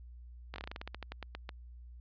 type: slowing click train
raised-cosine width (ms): 0.3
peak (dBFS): -25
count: 16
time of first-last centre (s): 0.54-1.492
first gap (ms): 20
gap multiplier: 1.15
effects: added 60 Hz sine -48 dBFS peak until 2 s + resampled to 11025 Hz